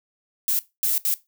violet noise bursts at uneven times, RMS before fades -22 dBFS, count 3, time 0.48-0.59 / 0.83-0.98 / 1.05-1.14 s, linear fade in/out 0 ms, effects noise-tail reverb RT60 0.2 s tail -17 dB re dry

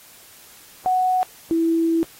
sine tone pair in turn, 740 / 329.6 Hz, F#5 / E4, 0 / 0 cents, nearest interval octave + major second, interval 1400 cents, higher first, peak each -16 dBFS, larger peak neither, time 0.86-1.23 / 1.51-2.03 s, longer second, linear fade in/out 0 ms, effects white hiss -47 dBFS RMS until 2.19 s + AAC 48 kbps

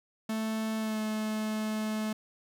45% pulse tone with pitch glide, 220 to 216.1 Hz, A3 to A3, 0 to -31 cents, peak -30 dBFS, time 0.29-2.13 s, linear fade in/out 5 ms, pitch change -31 cents, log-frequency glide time 0.78-1 s, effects none

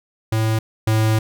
square tone pair in turn, 110.6 / 109.84 Hz, A2 / A2, +9 / -3 cents, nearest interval unison, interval 12 cents, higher first, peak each -17 / -15 dBFS, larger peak second, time 0.32-0.59 / 0.87-1.19 s, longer second, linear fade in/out 5 ms, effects none

